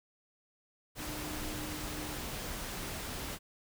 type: tone in noise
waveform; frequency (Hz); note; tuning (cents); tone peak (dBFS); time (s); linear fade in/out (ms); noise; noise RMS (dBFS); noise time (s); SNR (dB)
sine; 303.2; D#4; -45; -44; 0.97-2.2; 50; pink; -40; 0.95-3.39; -7
effects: none